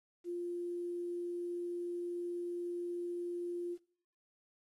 sine tone with quantisation, 349.2 Hz, F4, in tune, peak -36 dBFS, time 0.24-3.78 s, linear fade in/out 50 ms, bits 11, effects noise-tail reverb RT60 0.6 s tail -21 dB re dry + AAC 32 kbps

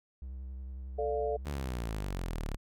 triangle tone with vibrato, 64.9 Hz, C2, 13 cents flat, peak -37 dBFS, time 0.22-1.45 s, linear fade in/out 0 ms, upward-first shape triangle, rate 11 Hz, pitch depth 57 cents each way
sine chord, D minor, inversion second, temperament equal, 440 / 587.3 / 698.5 Hz, A4 / D5 / F5, 0 / 0 / 0 cents, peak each -32 / -35 / -36 dBFS, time 0.98-1.37 s, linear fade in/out 10 ms
sawtooth exponential sweep, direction down, 75.1 to 34.37 Hz, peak -30 dBFS, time 1.45-2.57 s, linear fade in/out 20 ms
effects none

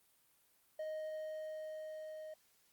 triangle tone with level ramp, 623 Hz, D#5, 2 cents sharp, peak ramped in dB -37 to -44 dBFS, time 0.79-2.34 s, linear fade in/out 5 ms, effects white hiss -72 dBFS RMS until 2.72 s + Opus 32 kbps

